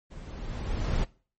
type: noise with level ramp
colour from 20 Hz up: brown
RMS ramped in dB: -43 to -25 dBFS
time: 0.1-1.05 s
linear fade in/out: 20 ms
effects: noise-tail reverb RT60 0.4 s tail -21 dB re dry + MP3 32 kbps